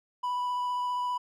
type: tone with vibrato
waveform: triangle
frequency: 987.8 Hz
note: B5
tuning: in tune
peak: -26 dBFS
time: 0.23-1.18 s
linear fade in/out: 10 ms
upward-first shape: triangle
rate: 15 Hz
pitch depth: 12 cents each way
effects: none